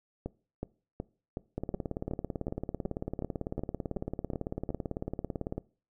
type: two click trains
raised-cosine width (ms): 2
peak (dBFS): -21 / -20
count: 13 / 73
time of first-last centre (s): 0.26-4.704 / 1.58-5.58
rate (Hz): 2.7 / 18
effects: noise-tail reverb RT60 0.4 s tail -22 dB re dry